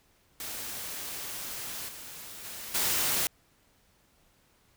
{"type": "noise with level steps", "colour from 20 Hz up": "white", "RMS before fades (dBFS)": [-38, -44, -41, -28], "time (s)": [0.4, 3.27], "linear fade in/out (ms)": 2, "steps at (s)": [1.88, 2.44, 2.74], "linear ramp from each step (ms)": 10, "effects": ["pink hiss -66 dBFS RMS until 4.76 s"]}